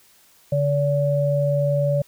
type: tone pair together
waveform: sine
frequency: 143.4 / 573.6 Hz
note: D3 / D5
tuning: -41 / -41 cents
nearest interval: 2 octaves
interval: 2400 cents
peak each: -20 / -20 dBFS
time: 0.52-2.02 s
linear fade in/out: 5 ms
effects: white hiss -55 dBFS RMS until 2.07 s